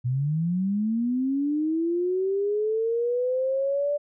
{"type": "linear sweep", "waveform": "sine", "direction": "up", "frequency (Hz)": [119.6, 587.3], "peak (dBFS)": -22, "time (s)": [0.04, 3.98], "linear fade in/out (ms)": 20, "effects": []}